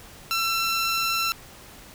15% pulse tone, 1346 Hz, E6, 36 cents sharp, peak -16 dBFS, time 0.31-1.32 s, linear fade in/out 0 ms, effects pink hiss -46 dBFS RMS until 1.94 s

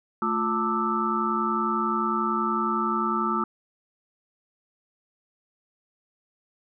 sine tone cluster, 219.9 / 349.9 / 892 / 1184 / 1315 Hz, A3 / F4 / A5 / D6 / E6, -1 / +3 / +23 / +14 / -5 cents, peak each -29 / -31 / -32 / -28 / -27 dBFS, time 0.22-3.44 s, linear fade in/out 2 ms, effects none

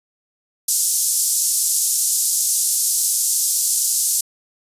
white band-pass noise, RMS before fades -19 dBFS, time 0.68-4.21 s, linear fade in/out 5 ms, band 5800 to 11000 Hz, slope 24 dB/octave, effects resampled to 32000 Hz

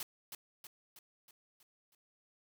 white noise with echo, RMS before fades -41 dBFS, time 0-0.03 s, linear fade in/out 2 ms, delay 320 ms, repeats 6, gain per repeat -5 dB, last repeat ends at 1.95 s, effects none

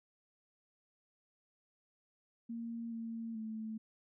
sine tone with pitch steps, 231.5 / 228 / 219.8 Hz, A#3 / A#3 / A3, -12 / -38 / -2 cents, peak -39 dBFS, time 2.49-3.78 s, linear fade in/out 10 ms, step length 430 ms, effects none

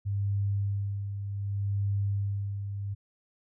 sine tone with tremolo, 100 Hz, G2, 35 cents sharp, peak -25 dBFS, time 0.05-2.95 s, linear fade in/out 20 ms, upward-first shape sine, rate 0.66 Hz, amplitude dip 55%, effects none

